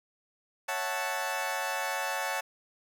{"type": "chord", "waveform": "20% pulse", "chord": "F# minor seventh", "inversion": "second", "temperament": "equal", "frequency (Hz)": [554.4, 659.3, 740, 880], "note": ["C#5", "E5", "F#5", "A5"], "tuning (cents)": [0, 0, 0, 0], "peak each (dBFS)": [-32, -35, -31, -29], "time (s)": [0.68, 2.41], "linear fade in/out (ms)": 10, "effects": []}